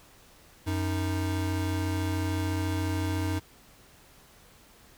square tone pair together, 92.5 / 311.4 Hz, F#2 / D#4, 0 / +2 cents, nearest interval octave + major sixth, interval 2102 cents, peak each -29 / -33 dBFS, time 0.66-3.4 s, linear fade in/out 20 ms, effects pink hiss -56 dBFS RMS until 4.97 s

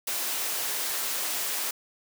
white high-pass noise, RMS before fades -30 dBFS, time 0.07-1.71 s, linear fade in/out 5 ms, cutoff 340 Hz, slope 12 dB/octave, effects none

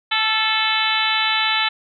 harmonic tone with a mistuned harmonic, 436.9 Hz, A4, 12 cents flat, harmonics 2 / 3 / 4 / 5 / 6 / 7 / 8 / 9, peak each -25 / -25 / -25 / -25 / -25 / -25 / -25 / -25 dBFS, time 0.11-1.69 s, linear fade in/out 10 ms, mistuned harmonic 3, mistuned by +28 cents, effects none

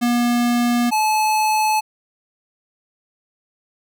square tone pair in turn, 240.2 / 862.2 Hz, B3 / A5, -48 / -35 cents, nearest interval octave + minor seventh, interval 2213 cents, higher second, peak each -16 dBFS, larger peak neither, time 0.01-0.91 / 0.91-1.81 s, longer neither, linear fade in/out 20 ms, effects none

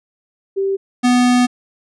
sine / square tone pair in turn, 390.2 / 247.1 Hz, G4 / B3, -8 / +1 cents, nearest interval minor sixth, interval 791 cents, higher first, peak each -15 / -11 dBFS, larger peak second, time 0.56-0.77 / 1.03-1.47 s, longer second, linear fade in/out 20 ms, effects resampled to 22050 Hz

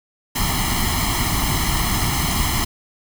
pink noise with comb filter, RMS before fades -20 dBFS, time 0.35-2.65 s, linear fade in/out 10 ms, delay 0.97 ms, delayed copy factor +0.9, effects none

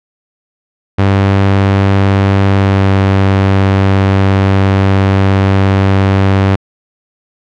sawtooth tone with pitch glide, 98 to 97.04 Hz, G2 to G2, 0 to -17 cents, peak -3 dBFS, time 0.98-6.56 s, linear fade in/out 10 ms, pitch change -17 cents, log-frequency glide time 2.57-2.86 s, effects low-pass 3000 Hz 12 dB/octave

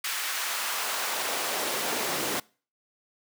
pink noise with high-pass filter sweep, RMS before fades -30 dBFS, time 0.04-2.4 s, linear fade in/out 5 ms, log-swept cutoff 1600 to 260 Hz, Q 0.94, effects noise-tail reverb RT60 0.4 s tail -25 dB re dry

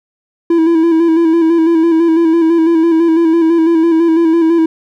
triangle tone with vibrato, 329.6 Hz, E4, in tune, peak -5 dBFS, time 0.5-4.66 s, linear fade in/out 5 ms, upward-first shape square, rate 6 Hz, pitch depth 39 cents each way, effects none

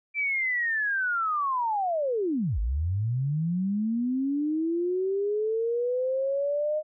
sine linear two-way sweep, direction down then up, 2349 to 49 to 619 Hz, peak -24 dBFS, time 0.14-6.83 s, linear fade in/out 50 ms, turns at 2.59 s, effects none

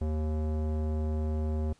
square tone with low-pass filter, 77.4 Hz, D#2, 9 cents flat, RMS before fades -30 dBFS, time 0.01-1.73 s, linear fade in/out 5 ms, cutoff 580 Hz, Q 0.98, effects pink hiss -64 dBFS RMS until 1.79 s + resampled to 22050 Hz

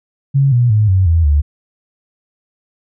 sine tone with pitch steps, 137.8 / 121.36 / 106.87 / 94.12 / 82.89 / 73 Hz, C#3 / B2 / A2 / F#2 / E2 / D2, -10 / -30 / -50 / +30 / +10 / -10 cents, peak -8 dBFS, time 0.34-1.42 s, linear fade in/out 20 ms, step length 180 ms, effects none

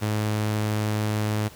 sawtooth tone, 106.6 Hz, G#2, 46 cents sharp, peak -19 dBFS, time 0.01-1.49 s, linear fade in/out 20 ms, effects pink hiss -47 dBFS RMS until 1.55 s

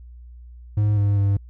triangle tone with pitch steps, 104.6 / 101.5 / 99.9 Hz, G#2 / G#2 / G2, +13 / -39 / +33 cents, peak -14 dBFS, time 0.77-1.37 s, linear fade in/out 5 ms, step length 200 ms, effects added 60 Hz sine -39 dBFS peak until 1.49 s

